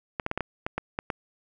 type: clicks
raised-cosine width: 0.5 ms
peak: -13 dBFS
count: 9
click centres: 0.198 / 0.264 / 0.314 / 0.376 / 0.407 / 0.665 / 0.78 / 0.989 / 1.102 s
effects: none